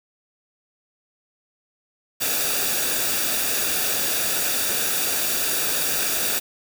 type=noise with comb filter; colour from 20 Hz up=white; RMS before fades=-23 dBFS; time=2.2-6.4 s; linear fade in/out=20 ms; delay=0.96 ms; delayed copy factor=-0.55; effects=none